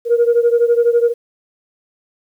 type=beating tone pair; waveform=sine; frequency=469 / 481 Hz; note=A#4 / B4; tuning=+11 / -46 cents; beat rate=12 Hz; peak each=-11 / -14 dBFS; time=0.05-1.14 s; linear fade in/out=50 ms; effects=tanh soft clip ceiling -5 dBFS + 8-bit